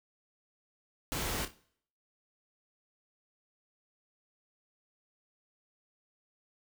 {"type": "noise with echo", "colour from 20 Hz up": "pink", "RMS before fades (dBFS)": -35, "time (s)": [1.12, 1.45], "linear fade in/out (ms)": 0, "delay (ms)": 29, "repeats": 3, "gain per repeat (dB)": -10, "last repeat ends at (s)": 1.537, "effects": ["noise-tail reverb RT60 0.6 s tail -20 dB re dry"]}